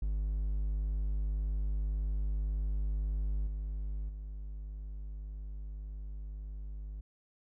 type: tone with level steps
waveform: triangle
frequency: 50.9 Hz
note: G#1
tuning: 34 cents flat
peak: -28 / -32 / -37 dBFS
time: 0.02-7.01 s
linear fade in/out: 5 ms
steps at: 3.47 / 4.09 s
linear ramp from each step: 2 ms
effects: none